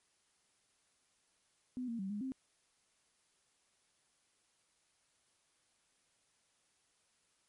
sine tone with pitch steps, 251.6 / 231.9 / 192.6 / 206.8 / 263.3 Hz, B3 / A#3 / G3 / G#3 / C4, +32 / -9 / -30 / -7 / +11 cents, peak -37 dBFS, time 1.77-2.32 s, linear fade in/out 0 ms, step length 110 ms, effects white hiss -75 dBFS RMS until 7.48 s + MP3 48 kbps

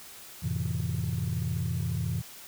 sine chord, F major seventh, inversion none, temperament equal with one note detuned, 88.88 / 110 / 130.81 / 164.81 Hz, F2 / A2 / C3 / E3, +31 / 0 / 0 / 0 cents, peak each -32 dBFS, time 0.42-2.22 s, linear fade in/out 20 ms, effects tanh soft clip ceiling -22 dBFS + white hiss -47 dBFS RMS until 2.47 s

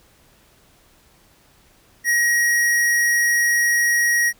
square tone, 1894 Hz, A#6, 27 cents sharp, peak -16 dBFS, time 2.04-4.33 s, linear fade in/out 50 ms, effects pink hiss -55 dBFS RMS until 4.39 s

